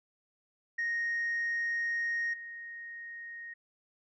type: tone with level steps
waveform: sine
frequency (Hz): 1864.7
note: A#6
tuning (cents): 0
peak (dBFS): -28 / -41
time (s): 0.78-3.54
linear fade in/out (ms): 10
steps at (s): 2.33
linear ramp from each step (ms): 10
effects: tanh soft clip ceiling -27 dBFS